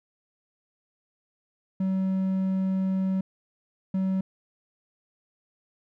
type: tone pair in turn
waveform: triangle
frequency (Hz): 189.8 / 189.8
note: F#3 / F#3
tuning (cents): +44 / +44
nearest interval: unison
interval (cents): 0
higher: neither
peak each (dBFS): -21 / -21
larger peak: neither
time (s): 1.8-3.21 / 3.94-4.21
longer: first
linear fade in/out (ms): 5
effects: none